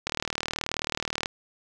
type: click train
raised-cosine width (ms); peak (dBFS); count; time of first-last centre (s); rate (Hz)
0.2; -10; 47; 0.07-1.259; 38.7
effects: none